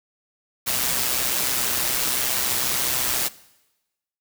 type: noise with amplitude modulation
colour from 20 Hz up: white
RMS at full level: -21 dBFS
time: 0.66-3.29 s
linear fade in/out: 20 ms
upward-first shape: sine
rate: 126 Hz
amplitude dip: 50%
effects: noise-tail reverb RT60 1.0 s tail -20 dB re dry